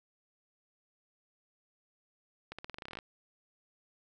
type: accelerating click train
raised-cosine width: 0.3 ms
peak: -26 dBFS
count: 14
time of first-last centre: 2.52-2.988 s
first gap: 66 ms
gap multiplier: 0.89
effects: none